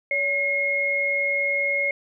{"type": "tone pair together", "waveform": "sine", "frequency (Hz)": [565.5, 2155], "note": ["C#5", "C#7"], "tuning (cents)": [34, -49], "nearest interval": "octave + major seventh", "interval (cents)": 2317, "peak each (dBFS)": [-28, -21], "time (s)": [0.11, 1.91], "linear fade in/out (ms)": 2, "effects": []}